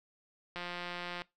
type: click train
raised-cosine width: 0.3 ms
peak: -24 dBFS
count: 117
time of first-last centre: 0.56-1.219 s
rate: 176 Hz
effects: noise-tail reverb RT60 0.2 s tail -21 dB re dry